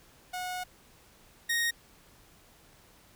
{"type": "tone pair in turn", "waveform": "sawtooth", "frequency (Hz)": [729, 1865.8], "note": ["F#5", "A#6"], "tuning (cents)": [-26, 1], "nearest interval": "octave + major third", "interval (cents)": 1627, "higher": "second", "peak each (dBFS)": [-30, -23], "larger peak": "second", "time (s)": [[0.33, 0.64], [1.49, 1.71]], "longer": "first", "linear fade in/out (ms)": 10, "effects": ["pink hiss -59 dBFS RMS until 3.15 s"]}